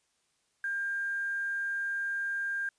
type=tone with quantisation; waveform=sine; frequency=1600 Hz; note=G6; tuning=35 cents sharp; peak=-30 dBFS; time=0.64-2.69 s; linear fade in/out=2 ms; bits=9; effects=white hiss -74 dBFS RMS until 2.78 s + resampled to 22050 Hz